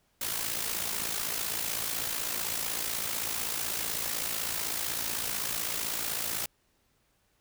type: noise with amplitude modulation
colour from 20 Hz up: white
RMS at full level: -30 dBFS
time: 0.21-6.46 s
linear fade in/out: 5 ms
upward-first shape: sine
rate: 55.9 Hz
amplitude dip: 60%
effects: pink hiss -71 dBFS RMS until 7.4 s